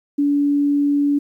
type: tone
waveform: sine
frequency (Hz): 286.8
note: D4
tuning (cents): -41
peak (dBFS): -14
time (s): 0.18-1.19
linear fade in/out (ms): 10
effects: 9-bit